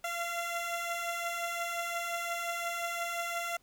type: beating tone pair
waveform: 15% pulse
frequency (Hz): 681 / 686.7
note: F5 / F5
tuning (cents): -44 / -29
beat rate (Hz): 5.7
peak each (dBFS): -34 / -28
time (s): 0.04-3.57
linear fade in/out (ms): 5
effects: pink hiss -68 dBFS RMS until 3.62 s